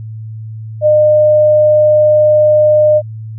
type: tone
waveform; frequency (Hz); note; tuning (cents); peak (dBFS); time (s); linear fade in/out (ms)
sine; 607; D#5; -43; -5; 0.81-3.02; 50
effects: added 110 Hz sine -23 dBFS peak until 3.38 s